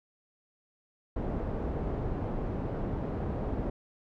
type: low-pass noise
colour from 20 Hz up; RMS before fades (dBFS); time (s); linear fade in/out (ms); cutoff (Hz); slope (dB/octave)
pink; -33; 1.16-3.7; 5; 630; 12
effects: none